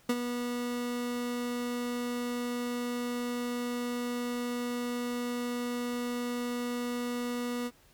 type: tone with ADSR envelope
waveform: 30% pulse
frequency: 243 Hz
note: B3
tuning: 28 cents flat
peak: -21 dBFS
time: 0.09-7.71 s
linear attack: 6 ms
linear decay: 49 ms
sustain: -8 dB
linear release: 47 ms
effects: pink hiss -62 dBFS RMS until 7.93 s